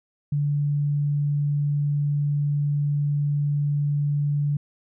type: tone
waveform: sine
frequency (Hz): 145.2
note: D3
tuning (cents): -19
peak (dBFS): -20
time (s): 0.32-4.57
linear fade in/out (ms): 5
effects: none